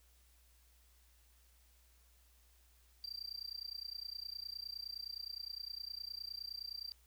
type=tone with amplitude modulation; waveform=triangle; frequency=4699 Hz; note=D8; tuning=in tune; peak=-38 dBFS; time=3.04-6.92 s; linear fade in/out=0 ms; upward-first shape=sine; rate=29.7 Hz; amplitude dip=100%; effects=added 60 Hz sine -66 dBFS peak until 7.06 s + white hiss -71 dBFS RMS until 7.06 s